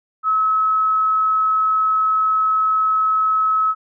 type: tone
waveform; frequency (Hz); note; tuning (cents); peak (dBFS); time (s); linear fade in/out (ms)
sine; 1289; E6; -39; -14; 0.23-3.75; 50
effects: none

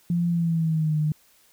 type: tone with pitch glide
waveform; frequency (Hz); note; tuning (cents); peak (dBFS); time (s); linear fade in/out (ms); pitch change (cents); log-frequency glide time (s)
sine; 172.2 to 152.53; F3 to D#3; -24 to -34; -20; 0.1-1.12; 2; -210; 0.29-0.98
effects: white hiss -59 dBFS RMS until 1.52 s

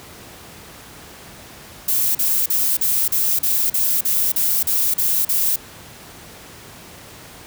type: noise bursts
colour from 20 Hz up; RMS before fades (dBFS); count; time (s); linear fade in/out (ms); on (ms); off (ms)
violet; -18; 12; 1.88-5.56; 5; 270; 40
effects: pink hiss -40 dBFS RMS until 7.46 s + high-pass 60 Hz 12 dB/octave

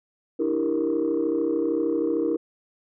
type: chord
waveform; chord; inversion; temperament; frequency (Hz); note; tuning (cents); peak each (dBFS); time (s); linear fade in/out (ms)
sine; E half-diminished seventh; third; equal with one note detuned; 296.4 / 329.6 / 392 / 466.2; D4 / E4 / G4 / Bb4; +16 / 0 / 0 / 0; -27 / -24 / -30 / -25; 0.39-2.37; 10
effects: tanh soft clip ceiling -15 dBFS

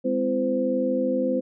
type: tone cluster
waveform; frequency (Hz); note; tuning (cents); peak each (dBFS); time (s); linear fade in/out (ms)
sine; 205.9 / 258.4 / 339.7 / 514; G#3 / C4 / F4 / C5; -15 / -21 / -48 / -31; -30 / -25 / -31 / -24; 0.04-1.41; 20
effects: none

